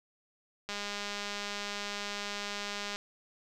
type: click train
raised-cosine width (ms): 0.2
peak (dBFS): -20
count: 464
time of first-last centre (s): 0.69-2.96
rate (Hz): 204
effects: none